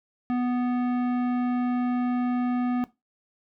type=tone with tanh clipping; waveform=sine; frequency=246.9 Hz; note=B3; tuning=in tune; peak=-25 dBFS; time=0.3-2.84 s; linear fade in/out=0 ms; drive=15 dB; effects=noise-tail reverb RT60 0.2 s tail -17 dB re dry